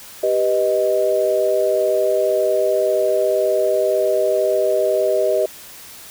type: chord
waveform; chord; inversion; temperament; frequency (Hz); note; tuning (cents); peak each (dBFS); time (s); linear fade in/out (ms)
sine; G augmented; none; equal; 392 / 493.9 / 622.3; G4 / B4 / D#5; 0 / 0 / 0; -20 / -21 / -17; 0.23-5.46; 5
effects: white hiss -39 dBFS RMS until 6.1 s